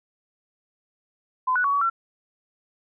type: tone with pitch steps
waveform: sine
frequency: 1020 / 1475 / 1123 / 1134 / 1354 Hz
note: C6 / F#6 / C#6 / C#6 / E6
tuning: -44 / -6 / +22 / +39 / +46 cents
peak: -19 dBFS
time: 1.47-1.9 s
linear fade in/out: 10 ms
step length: 86 ms
effects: none